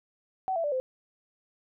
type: tone with pitch steps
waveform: sine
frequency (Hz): 756 / 665.8 / 586.3 / 516.4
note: F#5 / E5 / D5 / C5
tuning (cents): +37 / +17 / -3 / -23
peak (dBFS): -26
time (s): 0.48-0.8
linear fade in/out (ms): 0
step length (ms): 80
effects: none